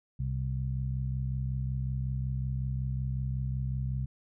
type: harmonic tone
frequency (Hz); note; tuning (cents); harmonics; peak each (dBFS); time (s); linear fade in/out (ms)
65.41; C2; 0; 1 / 2 / 3; -34 / -31 / -43; 0.19-4.06; 10
effects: none